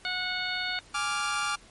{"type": "harmonic tone", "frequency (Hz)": 732, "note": "F#5", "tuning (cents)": -19, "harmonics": [1, 2, 3, 4, 5, 6], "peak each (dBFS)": [-39, -33, -35, -39, -36, -36], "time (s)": [0.05, 0.79], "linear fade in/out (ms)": 0}
{"type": "chord", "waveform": "sawtooth", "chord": "D diminished", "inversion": "second", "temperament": "equal", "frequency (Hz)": [830.6, 1174.7, 1396.9], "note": ["Ab5", "D6", "F6"], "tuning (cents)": [0, 0, 0], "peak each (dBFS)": [-32, -27, -27], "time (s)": [0.94, 1.56], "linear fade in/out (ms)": 10}
{"effects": ["pink hiss -54 dBFS RMS until 1.7 s", "MP3 48 kbps"]}